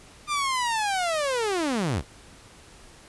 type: linear sweep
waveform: sawtooth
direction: down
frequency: 1213 to 52.7 Hz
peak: -20 dBFS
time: 0.27-2.03 s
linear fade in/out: 50 ms
effects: pink hiss -50 dBFS RMS until 3.08 s + resampled to 24000 Hz